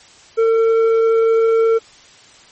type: tone with tanh clipping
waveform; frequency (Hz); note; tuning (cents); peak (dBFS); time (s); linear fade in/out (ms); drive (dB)
triangle; 451.9; A4; +46; -12; 0.37-1.79; 20; 11
effects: white hiss -45 dBFS RMS until 2.51 s + MP3 32 kbps